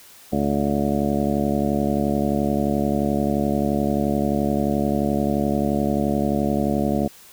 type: harmonic tone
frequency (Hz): 71.5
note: D2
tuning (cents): -46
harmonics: 1 / 2 / 3 / 4 / 5 / 6 / 8 / 9 / 10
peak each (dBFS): -31 / -29 / -22 / -26 / -29 / -30 / -28 / -32 / -30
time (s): 0.32-7.08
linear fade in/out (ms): 10
effects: white hiss -47 dBFS RMS until 7.32 s